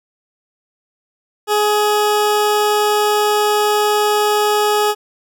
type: tone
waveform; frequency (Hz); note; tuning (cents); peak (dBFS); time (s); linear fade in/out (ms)
20% pulse; 419.3; G#4; +17; -8; 1.47-4.95; 50
effects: none